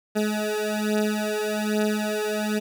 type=beating tone pair; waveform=20% pulse; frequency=211.6 / 212.8 Hz; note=G#3 / G#3; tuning=+33 / +42 cents; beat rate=1.2 Hz; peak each=-21 dBFS; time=0.15-2.6 s; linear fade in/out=20 ms; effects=none